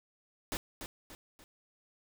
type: noise with echo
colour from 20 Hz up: pink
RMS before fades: -36 dBFS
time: 0.52-0.57 s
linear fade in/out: 0 ms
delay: 290 ms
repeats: 3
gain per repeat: -7 dB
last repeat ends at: 1.44 s
effects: none